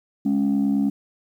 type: tone pair together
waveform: sine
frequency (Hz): 207.7 / 277.2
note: G#3 / C#4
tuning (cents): 0 / 0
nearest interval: perfect fourth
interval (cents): 500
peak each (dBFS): -19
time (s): 0.25-0.9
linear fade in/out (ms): 10
effects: tanh soft clip ceiling -14 dBFS + 9-bit